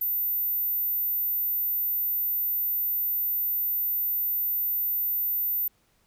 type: tone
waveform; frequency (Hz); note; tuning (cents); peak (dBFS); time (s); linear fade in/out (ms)
sine; 14160; A9; +10; -24; 0.01-5.68; 5
effects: pink hiss -67 dBFS RMS until 6.06 s